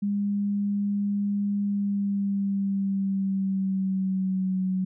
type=tone with pitch glide; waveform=sine; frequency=202.6 to 186.86 Hz; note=G#3 to F#3; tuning=-43 to +17 cents; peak=-23 dBFS; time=0.02-4.85 s; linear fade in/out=10 ms; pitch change=-140 cents; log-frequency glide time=1.61-4.63 s; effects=none